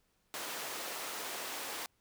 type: high-pass noise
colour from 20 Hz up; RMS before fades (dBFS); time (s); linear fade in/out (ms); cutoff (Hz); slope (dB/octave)
pink; -41; 0.34-1.86; 0; 480; 12
effects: pink hiss -75 dBFS RMS until 2 s